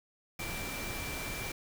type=tone in noise; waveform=sine; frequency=2349 Hz; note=D7; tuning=in tune; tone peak=-42 dBFS; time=0.39-1.52 s; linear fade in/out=5 ms; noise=pink; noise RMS=-39 dBFS; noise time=0.39-1.52 s; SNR=-6 dB; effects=none